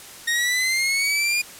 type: linear sweep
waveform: sawtooth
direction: up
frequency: 1853 to 2434 Hz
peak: -16 dBFS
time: 0.27-1.42 s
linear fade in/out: 10 ms
effects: white hiss -41 dBFS RMS until 1.59 s + low-pass 12000 Hz 12 dB/octave